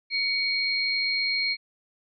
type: tone pair together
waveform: sine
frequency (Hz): 2238 / 4225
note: C#7 / C8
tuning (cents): +16 / +16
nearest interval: major seventh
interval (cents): 1100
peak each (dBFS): -26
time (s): 0.1-1.57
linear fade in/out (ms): 50
effects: none